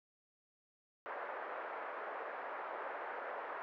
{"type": "band-pass noise", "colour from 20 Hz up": "pink", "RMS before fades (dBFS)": -44, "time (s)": [1.06, 3.62], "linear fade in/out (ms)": 0, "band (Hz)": [490, 1700], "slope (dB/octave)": 24, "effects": []}